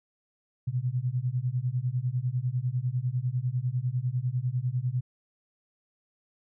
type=beating tone pair; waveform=sine; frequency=120.5 / 130.5 Hz; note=B2 / C3; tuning=-42 / -4 cents; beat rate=10 Hz; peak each=-29 dBFS; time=0.67-5.01 s; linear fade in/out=10 ms; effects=none